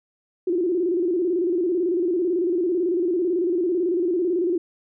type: tone with vibrato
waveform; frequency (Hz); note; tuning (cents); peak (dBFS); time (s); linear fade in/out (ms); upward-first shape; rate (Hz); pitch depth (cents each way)
sine; 351.5; F4; +11; -19; 0.47-4.58; 5; square; 18; 88
effects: none